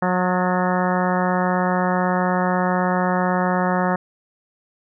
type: harmonic tone with a mistuned harmonic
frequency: 181.6 Hz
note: F#3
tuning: 32 cents flat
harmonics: 1 / 2 / 3 / 4 / 5 / 6 / 7 / 8 / 9 / 10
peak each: -21 / -28 / -25 / -25 / -26 / -29 / -29 / -32 / -32 / -33 dBFS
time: 0.02-3.96 s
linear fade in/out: 5 ms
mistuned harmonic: 9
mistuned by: +51 cents
effects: none